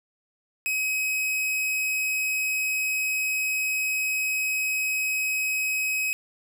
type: tone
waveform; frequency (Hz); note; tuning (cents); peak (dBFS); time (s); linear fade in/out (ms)
45% pulse; 2540; D#7; +35; -24; 0.66-6.13; 0
effects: none